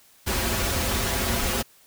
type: noise with comb filter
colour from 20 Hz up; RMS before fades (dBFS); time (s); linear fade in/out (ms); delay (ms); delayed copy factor
pink; -25; 0.26-1.63; 20; 6.6; -0.8
effects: white hiss -56 dBFS RMS until 1.86 s